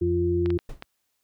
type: harmonic tone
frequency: 87.1 Hz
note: F2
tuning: 4 cents flat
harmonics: 1 / 2 / 4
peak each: -26 / -33 / -22 dBFS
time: 0.01-0.58 s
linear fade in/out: 10 ms
type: clicks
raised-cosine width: 0.3 ms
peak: -20 dBFS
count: 4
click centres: 0.46 / 0.504 / 0.589 / 0.824 s
type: noise with exponential decay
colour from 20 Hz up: brown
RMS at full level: -30 dBFS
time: 0.69-0.85 s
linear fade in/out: 5 ms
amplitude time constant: 34 ms
effects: white hiss -75 dBFS RMS until 1.23 s